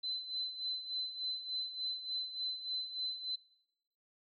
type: tone with tremolo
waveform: sine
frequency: 4042 Hz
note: B7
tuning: 39 cents sharp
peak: -34 dBFS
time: 0.03-3.36 s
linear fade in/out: 10 ms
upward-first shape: sine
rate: 3.4 Hz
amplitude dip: 70%
effects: noise-tail reverb RT60 1.0 s tail -24 dB re dry + AAC 48 kbps